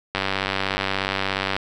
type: click train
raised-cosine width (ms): 0.3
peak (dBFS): -6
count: 138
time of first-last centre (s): 0.15-1.565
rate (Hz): 96.8
effects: none